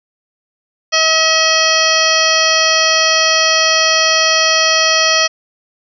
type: harmonic tone with a mistuned harmonic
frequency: 640 Hz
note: D#5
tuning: 49 cents sharp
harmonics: 1 / 2 / 3 / 4 / 5 / 7 / 8 / 9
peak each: -18 / -18 / -18 / -18 / -18 / -18 / -18 / -18 dBFS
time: 0.92-5.28 s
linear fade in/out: 20 ms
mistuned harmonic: 7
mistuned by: -23 cents
effects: none